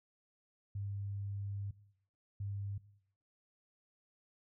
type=tone bursts at uneven times; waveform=sine; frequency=100 Hz; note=G2; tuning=35 cents sharp; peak=-37 dBFS; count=2; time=0.75-1.71 / 2.4-2.78 s; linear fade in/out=5 ms; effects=noise-tail reverb RT60 0.7 s tail -19 dB re dry